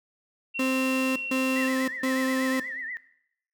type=tone; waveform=sine; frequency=2730 Hz; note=F7; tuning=40 cents flat; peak=-29 dBFS; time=0.54-1.69 s; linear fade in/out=20 ms
type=tone bursts; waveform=35% pulse; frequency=261.6 Hz; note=C4; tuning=in tune; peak=-22 dBFS; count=3; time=0.59-2.6 s; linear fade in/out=5 ms; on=570 ms; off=150 ms
type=tone with vibrato; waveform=sine; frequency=1893 Hz; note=A#6; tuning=26 cents sharp; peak=-32 dBFS; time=1.56-2.97 s; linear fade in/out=0 ms; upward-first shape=triangle; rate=8.3 Hz; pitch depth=140 cents each way
effects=noise-tail reverb RT60 0.7 s tail -17 dB re dry